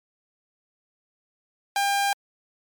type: tone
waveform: sawtooth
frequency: 800 Hz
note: G5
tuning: 35 cents sharp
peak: -17 dBFS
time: 1.76-2.13 s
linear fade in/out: 2 ms
effects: MP3 96 kbps